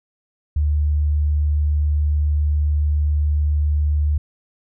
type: tone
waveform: sine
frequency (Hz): 74.4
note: D2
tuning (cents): +23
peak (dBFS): -15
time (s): 0.56-4.18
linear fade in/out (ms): 5
effects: none